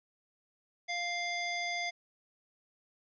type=harmonic tone with a mistuned harmonic; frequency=698.5 Hz; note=F5; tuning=in tune; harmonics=1 / 3 / 5 / 7 / 9; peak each=-38 / -35 / -43 / -43 / -48 dBFS; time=0.88-1.91 s; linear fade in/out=20 ms; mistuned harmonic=5; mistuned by=-16 cents; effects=none